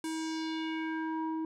square tone with low-pass filter sweep, 319.7 Hz, D#4, 47 cents sharp, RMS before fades -35 dBFS, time 0.04-1.45 s, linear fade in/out 2 ms, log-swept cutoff 10000 to 650 Hz, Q 2.3, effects none

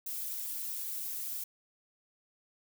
violet noise with flanger, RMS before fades -38 dBFS, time 0.06-1.44 s, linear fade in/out 5 ms, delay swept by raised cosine 1.7 to 4.6 ms, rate 3 Hz, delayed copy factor -0.95, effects none

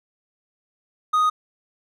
triangle tone, 1244.5 Hz, D#6, in tune, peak -14 dBFS, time 1.13-1.3 s, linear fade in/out 10 ms, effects none

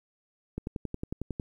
click train, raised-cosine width 3 ms, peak -20 dBFS, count 10, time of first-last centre 0.58-1.398 s, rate 11 Hz, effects 10-bit

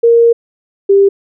sine tone pair in turn, 466.2 / 396 Hz, A#4 / G4, 0 / +18 cents, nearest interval minor third, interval 282 cents, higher first, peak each -4 dBFS, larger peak neither, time 0.03-0.33 / 0.89-1.09 s, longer first, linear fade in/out 10 ms, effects none

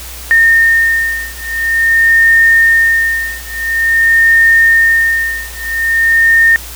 sine beating tone pair, 1826 / 1826.48 Hz, A#6 / A#6, -36 / -36 cents, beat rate 0.48 Hz, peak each -10 dBFS, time 0.31-6.56 s, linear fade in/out 0 ms, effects added 60 Hz sine -29 dBFS peak until 6.75 s + white hiss -29 dBFS RMS until 6.75 s

